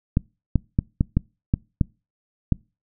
clicks, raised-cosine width 5 ms, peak -5 dBFS, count 8, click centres 0.171 / 0.557 / 0.789 / 1.009 / 1.17 / 1.539 / 1.812 / 2.523 s, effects noise-tail reverb RT60 0.3 s tail -26 dB re dry

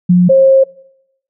sine tone pair in turn, 178.6 / 535.2 Hz, F3 / C5, +39 / +39 cents, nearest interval octave + perfect fifth, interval 1900 cents, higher second, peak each -4 dBFS, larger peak neither, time 0.09-0.29 / 0.29-0.64 s, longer second, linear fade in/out 10 ms, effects noise-tail reverb RT60 0.8 s tail -23 dB re dry

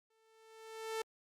sawtooth tone with exponential growth, 443.9 Hz, A4, 15 cents sharp, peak -31 dBFS, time 0.1-1.02 s, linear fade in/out 5 ms, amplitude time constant 200 ms, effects low-pass 12000 Hz 12 dB/octave + Opus 48 kbps

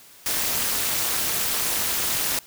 white noise with amplitude modulation, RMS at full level -21 dBFS, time 0.26-2.39 s, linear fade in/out 2 ms, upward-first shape sine, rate 261 Hz, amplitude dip 75%, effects white hiss -49 dBFS RMS until 2.46 s

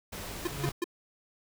pink noise, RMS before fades -40 dBFS, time 0.12-0.72 s, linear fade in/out 10 ms
square tone with exponential growth, 140 Hz, C#3, 18 cents sharp, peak -27 dBFS, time 0.35-0.69 s, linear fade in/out 0 ms, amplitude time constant 72 ms
square tone bursts, 349.2 Hz, F4, in tune, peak -28 dBFS, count 3, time 0.45-0.842 s, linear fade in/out 5 ms, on 24 ms, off 160 ms
effects none

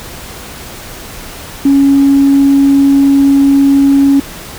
sine tone, 277.2 Hz, C#4, in tune, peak -3 dBFS, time 1.65-4.2 s, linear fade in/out 5 ms, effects tanh soft clip ceiling 0 dBFS + pink hiss -28 dBFS RMS until 4.58 s

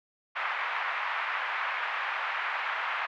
pink band-pass noise, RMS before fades -32 dBFS, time 0.35-3.07 s, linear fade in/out 20 ms, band 920 to 2400 Hz, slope 24 dB/octave, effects none

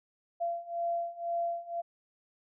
sine beating tone pair, 683 / 685 Hz, F5 / F5, -39 / -34 cents, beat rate 2 Hz, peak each -35 / -33 dBFS, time 0.4-1.82 s, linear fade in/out 20 ms, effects none

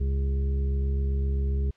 harmonic tone with a mistuned harmonic, 67.9 Hz, C#2, 35 cents flat, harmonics 1 / 2 / 3 / 5 / 6, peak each -23 / -36 / -39 / -48 / -40 dBFS, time 0-1.71 s, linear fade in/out 10 ms, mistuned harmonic 1, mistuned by +23 cents, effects white hiss -63 dBFS RMS until 1.76 s + low-pass 3000 Hz 12 dB/octave

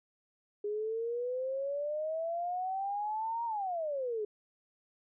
sine exponential two-way sweep, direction up then down, 410.3 to 944 to 410.3 Hz, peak -32 dBFS, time 0.64-4.25 s, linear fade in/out 5 ms, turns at 3.45 s, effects none

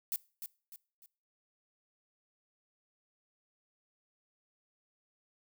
violet noise with echo, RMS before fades -34 dBFS, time 0.12-0.16 s, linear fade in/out 0 ms, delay 300 ms, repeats 3, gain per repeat -8 dB, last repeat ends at 1.06 s, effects noise-tail reverb RT60 0.4 s tail -22 dB re dry

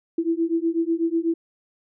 sine beating tone pair, 327.7 / 335.8 Hz, E4 / E4, -10 / +32 cents, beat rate 8.1 Hz, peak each -23 / -23 dBFS, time 0.18-1.34 s, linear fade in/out 5 ms, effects none

